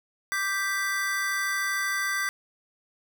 square chord, G major, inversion second, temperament equal, 1174.7 / 1568 / 1975.5 Hz, D6 / G6 / B6, 0 / 0 / 0 cents, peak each -34 / -30 / -30 dBFS, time 0.32-2.29 s, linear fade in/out 0 ms, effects none

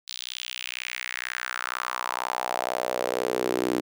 sawtooth tone with high-pass filter sweep, 62.1 Hz, B1, 10 cents sharp, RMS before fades -30 dBFS, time 0.07-3.81 s, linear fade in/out 20 ms, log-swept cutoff 4000 to 310 Hz, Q 3.1, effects none

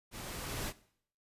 pink noise with level ramp, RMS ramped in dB -45 to -37 dBFS, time 0.11-0.73 s, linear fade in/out 50 ms, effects noise-tail reverb RT60 0.6 s tail -18 dB re dry + resampled to 32000 Hz

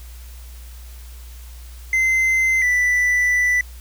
triangle tone pair in turn, 2068 / 1979.2 Hz, C7 / B6, -21 / +3 cents, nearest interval minor second, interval 76 cents, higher first, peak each -13 dBFS, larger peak neither, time 1.93-2.62 / 2.62-3.61 s, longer second, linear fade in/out 2 ms, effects added 60 Hz sine -35 dBFS peak until 3.8 s + white hiss -47 dBFS RMS until 3.8 s

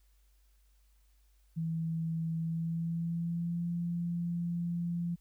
sine tone with pitch glide, 163.1 to 171.7 Hz, E3 to F3, -18 to -29 cents, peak -31 dBFS, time 1.56-5.16 s, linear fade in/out 20 ms, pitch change +89 cents, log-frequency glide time 2.37-3.65 s, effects added 50 Hz sine -63 dBFS peak until 5.2 s + white hiss -75 dBFS RMS until 5.2 s

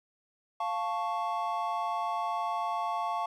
triangle chord, F augmented, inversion none, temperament equal, 698.5 / 880 / 1108.7 Hz, F5 / A5 / C#6, 0 / 0 / 0 cents, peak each -32 dBFS, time 0.6-3.26 s, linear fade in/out 5 ms, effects none

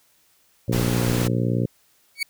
harmonic tone, 59.7 Hz, A#1, 42 cents sharp, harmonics 2 / 3 / 4 / 5 / 6 / 7 / 8 / 9, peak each -22 / -26 / -28 / -30 / -32 / -33 / -34 / -35 dBFS, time 0.68-1.66 s, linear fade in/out 5 ms
pink noise, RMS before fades -28 dBFS, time 0.72-1.28 s, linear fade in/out 10 ms
30% pulse tone with exponential growth, 2244 Hz, C#7, 21 cents sharp, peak -16 dBFS, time 2.15-2.23 s, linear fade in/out 5 ms, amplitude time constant 16 ms
effects white hiss -61 dBFS RMS until 2.29 s

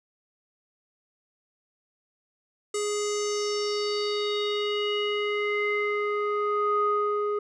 square tone with low-pass filter sweep, 415.3 Hz, G#4, in tune, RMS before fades -27 dBFS, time 2.74-7.39 s, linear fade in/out 5 ms, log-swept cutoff 8000 to 970 Hz, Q 4.8, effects none

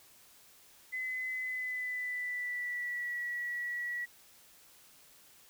sine tone with pitch glide, 2026 to 1934.5 Hz, B6 to B6, +44 to -36 cents, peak -34 dBFS, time 0.92-4.06 s, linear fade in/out 20 ms, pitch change -80 cents, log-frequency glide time 1.36-3.21 s, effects white hiss -60 dBFS RMS until 5.49 s

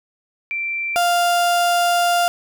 sine / 35% pulse tone pair in turn, 2349 / 698.4 Hz, D7 / F5, 0 / 0 cents, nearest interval octave + major sixth, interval 2100 cents, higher first, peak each -21 / -13 dBFS, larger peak second, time 0.51-0.96 / 0.96-2.28 s, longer second, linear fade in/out 0 ms, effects none

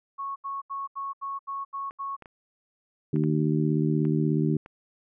sine tone bursts, 1103 Hz, C#6, 9 cents flat, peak -30 dBFS, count 8, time 0.18-2.166 s, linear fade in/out 20 ms, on 180 ms, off 78 ms
clicks, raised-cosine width 0.5 ms, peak -30 dBFS, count 7, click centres 1.909 / 2.223 / 2.258 / 3.161 / 3.238 / 4.052 / 4.661 s
harmonic tone, 76.6 Hz, D#2, 27 cents flat, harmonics 2 / 3 / 4 / 5, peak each -24 / -28 / -28 / -31 dBFS, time 3.13-4.57 s, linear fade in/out 5 ms
effects none

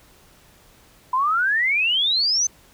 sine exponential sweep, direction up, 987.8 to 6272 Hz, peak -17 dBFS, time 1.13-2.47 s, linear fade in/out 5 ms, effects pink hiss -53 dBFS RMS until 2.73 s

